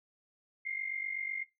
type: tone pair together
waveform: sine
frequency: 2099 / 2147 Hz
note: C7 / C7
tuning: +5 / +44 cents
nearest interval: unison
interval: 39 cents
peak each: -37 / -39 dBFS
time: 0.65-1.44 s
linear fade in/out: 10 ms
effects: noise-tail reverb RT60 0.2 s tail -17 dB re dry